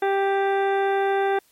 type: harmonic tone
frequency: 392.9 Hz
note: G4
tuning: 4 cents sharp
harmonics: 1 / 2 / 3 / 4 / 5 / 6 / 7 / 9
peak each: -21 / -23 / -36 / -30 / -36 / -42 / -45 / -43 dBFS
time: 0.02-1.39 s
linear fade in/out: 5 ms
effects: white hiss -60 dBFS RMS until 1.51 s + MP3 64 kbps